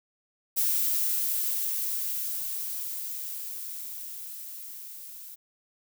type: noise with level ramp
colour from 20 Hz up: violet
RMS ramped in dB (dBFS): -25 to -44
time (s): 0.56-5.36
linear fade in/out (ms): 20
effects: none